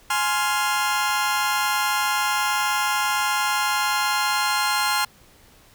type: chord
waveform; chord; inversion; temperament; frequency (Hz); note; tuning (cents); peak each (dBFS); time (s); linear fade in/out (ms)
sawtooth; F minor; first; just; 838.1 / 1047.7 / 1396.9; Ab5 / C6 / F6; +16 / +2 / 0; -21; 0.1-5.05; 5
effects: pink hiss -53 dBFS RMS until 5.74 s